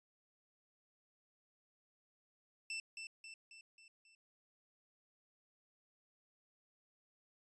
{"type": "tone with echo", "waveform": "sawtooth", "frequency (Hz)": 2666, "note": "E7", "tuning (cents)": 19, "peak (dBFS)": -37, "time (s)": [2.7, 2.8], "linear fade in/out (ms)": 2, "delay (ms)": 270, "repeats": 5, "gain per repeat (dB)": -5, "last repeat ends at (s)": 4.15, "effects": ["resampled to 22050 Hz"]}